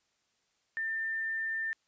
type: tone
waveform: sine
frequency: 1794 Hz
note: A6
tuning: 33 cents sharp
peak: -31 dBFS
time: 0.77-1.73 s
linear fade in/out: 0 ms
effects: white hiss -75 dBFS RMS until 1.87 s + resampled to 16000 Hz